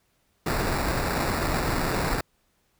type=noise with sample-and-hold; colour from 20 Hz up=pink; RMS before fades=-26 dBFS; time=0.46-2.21 s; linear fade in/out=5 ms; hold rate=3150 Hz; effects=pink hiss -69 dBFS RMS until 2.79 s